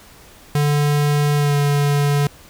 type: tone with pitch glide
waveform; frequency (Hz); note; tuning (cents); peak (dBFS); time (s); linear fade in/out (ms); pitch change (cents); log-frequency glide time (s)
square; 146.4 to 144.05; D3 to D3; -5 to -33; -15; 0.55-2.27; 2; -28; 1.36-1.55
effects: pink hiss -45 dBFS RMS until 2.49 s